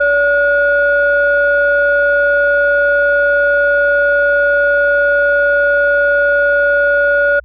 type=tone pair together; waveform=sine; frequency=573.1 / 1444 Hz; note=D5 / F#6; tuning=-42 / -43 cents; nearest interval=octave + major third; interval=1599 cents; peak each=-11 dBFS; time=0-7.4 s; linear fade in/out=10 ms; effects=tanh soft clip ceiling -2 dBFS + added 60 Hz sine -37 dBFS peak until 7.44 s